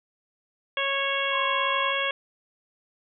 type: harmonic tone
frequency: 551 Hz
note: C#5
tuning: 11 cents flat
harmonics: 1 / 2 / 3 / 4 / 5 / 6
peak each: -31 / -31 / -31 / -31 / -31 / -31 dBFS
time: 0.77-2.11 s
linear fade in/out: 2 ms
type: tone with vibrato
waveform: sine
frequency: 1048 Hz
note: C6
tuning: 2 cents sharp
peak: -27 dBFS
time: 1.3-1.94 s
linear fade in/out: 50 ms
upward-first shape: triangle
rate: 2.6 Hz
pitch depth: 10 cents each way
effects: none